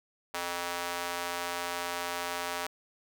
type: tone with high-pass filter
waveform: square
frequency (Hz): 87.31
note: F2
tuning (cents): 0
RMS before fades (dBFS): -35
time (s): 0.34-2.67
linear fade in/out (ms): 5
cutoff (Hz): 770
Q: 0.89
effects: none